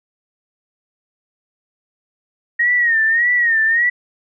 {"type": "tone with vibrato", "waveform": "sine", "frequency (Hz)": 1864.7, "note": "A#6", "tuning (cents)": 0, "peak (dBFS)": -12, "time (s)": [2.59, 3.9], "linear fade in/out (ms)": 10, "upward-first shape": "sine", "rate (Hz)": 1.7, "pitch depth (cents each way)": 92, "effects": []}